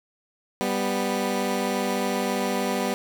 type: tone pair together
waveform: 15% pulse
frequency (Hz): 196 / 246.9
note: G3 / B3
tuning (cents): 0 / 0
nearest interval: major third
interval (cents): 400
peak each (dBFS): -20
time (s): 0.61-2.94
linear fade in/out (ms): 0
effects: none